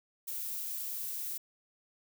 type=noise; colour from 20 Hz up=violet; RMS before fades=-38 dBFS; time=0.27-1.38 s; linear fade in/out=10 ms; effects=none